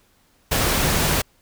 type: tone in noise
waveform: sine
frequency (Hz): 155.56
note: D#3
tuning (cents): 0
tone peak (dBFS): -27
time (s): 0.83-1.16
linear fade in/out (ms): 10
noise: pink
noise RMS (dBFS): -20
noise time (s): 0.51-1.22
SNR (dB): -10
effects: pink hiss -60 dBFS RMS until 1.41 s